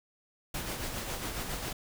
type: noise with tremolo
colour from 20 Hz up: pink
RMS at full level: -35 dBFS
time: 0.54-1.73 s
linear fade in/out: 5 ms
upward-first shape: sine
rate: 7.3 Hz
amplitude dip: 40%
effects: none